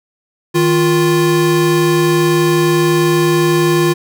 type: tone pair together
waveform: square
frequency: 157.04 / 349.2 Hz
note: D#3 / F4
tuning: +16 / 0 cents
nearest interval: octave + major second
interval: 1384 cents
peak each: -16 / -12 dBFS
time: 0.54-3.94 s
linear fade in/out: 20 ms
effects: none